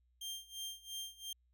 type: tone with tremolo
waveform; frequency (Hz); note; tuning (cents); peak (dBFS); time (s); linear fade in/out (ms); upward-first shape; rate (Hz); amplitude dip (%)
sawtooth; 3181; G7; +25; -37; 0.21-1.33; 5; sine; 2.9; 90
effects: added 61 Hz sine -70 dBFS peak until 1.53 s